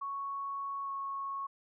sine tone with pitch glide, 1109 to 1100.7 Hz, C#6 to C#6, 0 to -13 cents, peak -35 dBFS, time 0.01-1.47 s, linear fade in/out 10 ms, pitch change -13 cents, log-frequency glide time 0.83-0.9 s, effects none

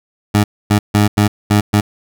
20% pulse tone bursts at uneven times, 103.83 Hz, G#2, in tune, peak -4 dBFS, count 6, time 0.34-0.44 / 0.7-0.79 / 0.94-1.08 / 1.17-1.28 / 1.5-1.61 / 1.73-1.81 s, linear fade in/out 10 ms, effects none

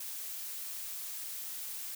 blue noise, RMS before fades -41 dBFS, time 0-1.95 s, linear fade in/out 5 ms, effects none

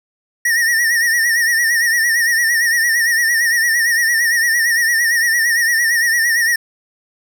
square tone with vibrato, 1859 Hz, A#6, 5 cents flat, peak -13 dBFS, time 0.45-6.56 s, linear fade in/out 5 ms, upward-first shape sine, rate 8.8 Hz, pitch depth 74 cents each way, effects none

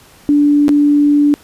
sine tone with dropouts, 291.2 Hz, D4, 15 cents flat, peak -7 dBFS, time 0.29-1.34 s, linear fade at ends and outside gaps 0 ms, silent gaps 0.682-0.691 s, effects pink hiss -44 dBFS RMS until 1.43 s + resampled to 32000 Hz

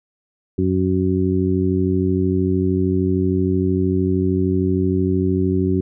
harmonic tone, 93.1 Hz, F#2, 11 cents sharp, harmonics 1 / 2 / 3 / 4, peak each -21 / -21 / -21 / -21 dBFS, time 0.58-5.81 s, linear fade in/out 5 ms, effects none

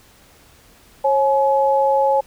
sine tone pair together, 544 / 848.2 Hz, C#5 / G#5, -33 / +36 cents, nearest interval minor sixth, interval 769 cents, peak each -16 dBFS, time 1.04-2.21 s, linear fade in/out 10 ms, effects pink hiss -50 dBFS RMS until 2.26 s

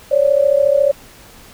sine tone pair together, 546.9 / 581 Hz, C#5 / D5, -23 / -19 cents, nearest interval minor second, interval 104 cents, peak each -13 dBFS, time 0.11-0.92 s, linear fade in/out 10 ms, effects pink hiss -42 dBFS RMS until 1.53 s

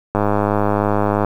click train, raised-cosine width 1 ms, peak -3 dBFS, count 114, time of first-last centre 0.15-1.247 s, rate 103 Hz, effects 7-bit

